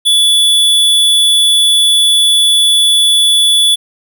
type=tone; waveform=square; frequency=3440 Hz; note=A7; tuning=40 cents flat; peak=-7 dBFS; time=0.05-3.76 s; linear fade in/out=20 ms; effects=none